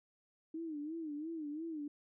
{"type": "tone with vibrato", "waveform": "sine", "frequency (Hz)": 311.1, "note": "D#4", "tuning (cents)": 0, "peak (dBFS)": -39, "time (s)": [0.54, 1.88], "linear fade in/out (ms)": 5, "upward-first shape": "sine", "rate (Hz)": 2.9, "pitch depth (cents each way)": 120, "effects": []}